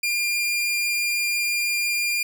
sawtooth tone, 2402 Hz, D7, 38 cents sharp, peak -18 dBFS, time 0.03-2.23 s, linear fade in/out 5 ms, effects none

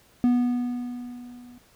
triangle tone with level ramp, 244.8 Hz, B3, 15 cents flat, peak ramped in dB -14 to -43 dBFS, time 0.24-1.58 s, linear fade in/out 0 ms, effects pink hiss -58 dBFS RMS until 1.75 s

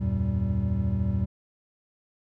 triangle tone cluster, 79 / 92.8 / 116.4 / 192.3 Hz, D#2 / F#2 / A#2 / G3, +27 / +6 / -2 / -33 cents, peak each -27 dBFS, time 0-1.26 s, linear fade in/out 20 ms, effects none

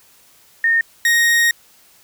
sine / 40% pulse tone pair in turn, 1834 / 1868.2 Hz, A#6 / A#6, -29 / +3 cents, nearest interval unison, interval 32 cents, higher second, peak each -12 / -11 dBFS, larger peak second, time 0.64-0.81 / 1.05-1.51 s, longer second, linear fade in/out 2 ms, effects white hiss -51 dBFS RMS until 2.03 s

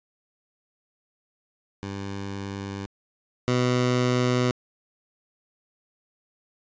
15% pulse tone pair in turn, 98.9 / 124.61 Hz, G2 / B2, +16 / +16 cents, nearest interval major third, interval 400 cents, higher second, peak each -25 / -14 dBFS, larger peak second, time 1.83-2.86 / 3.48-4.51 s, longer neither, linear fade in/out 0 ms, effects resampled to 16000 Hz

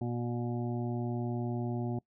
harmonic tone, 120 Hz, B2, 49 cents flat, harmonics 1 / 2 / 3 / 5 / 6 / 7, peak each -34 / -36 / -39 / -48 / -45 / -50 dBFS, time 0.01-1.99 s, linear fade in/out 5 ms, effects noise-tail reverb RT60 0.1 s tail -23 dB re dry

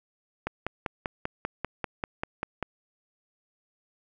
click train, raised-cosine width 0.5 ms, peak -14 dBFS, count 12, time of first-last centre 0.47-2.627 s, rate 5.1 Hz, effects none

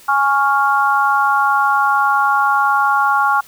sine chord, Db major, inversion second, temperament equal, 830.6 / 1108.7 / 1396.9 Hz, Ab5 / Db6 / F6, 0 / 0 / 0 cents, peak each -16 dBFS, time 0.08-3.41 s, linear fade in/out 10 ms, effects white hiss -44 dBFS RMS until 3.47 s

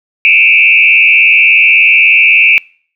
sine tone with frequency modulation, 2489 Hz, D#7, in tune, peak -3 dBFS, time 0.25-2.58 s, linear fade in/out 0 ms, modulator 83.6 Hz, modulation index 2.7, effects noise-tail reverb RT60 0.5 s tail -25 dB re dry

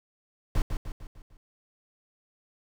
brown noise with echo, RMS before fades -23 dBFS, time 0.55-0.62 s, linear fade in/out 2 ms, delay 150 ms, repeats 5, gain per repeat -6 dB, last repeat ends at 1.37 s, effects none

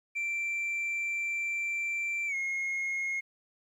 sine tone with pitch glide, 2349 to 2154 Hz, D7 to C7, 0 to +50 cents, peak -27 dBFS, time 0.15-3.21 s, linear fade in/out 20 ms, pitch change -150 cents, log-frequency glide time 2.27-2.35 s, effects tanh soft clip ceiling -29 dBFS + 11-bit

